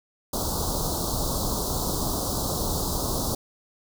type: band-stop noise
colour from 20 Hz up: pink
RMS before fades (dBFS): -27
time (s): 0.33-3.35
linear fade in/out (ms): 5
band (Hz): 1200 to 3900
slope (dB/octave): 48
effects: none